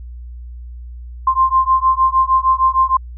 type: beating tone pair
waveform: sine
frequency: 1046.5 / 1053 Hz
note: C6 / C6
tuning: 0 / +11 cents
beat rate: 6.5 Hz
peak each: -14 dBFS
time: 1.27-2.97 s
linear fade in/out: 5 ms
effects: added 60 Hz sine -29 dBFS peak until 3.17 s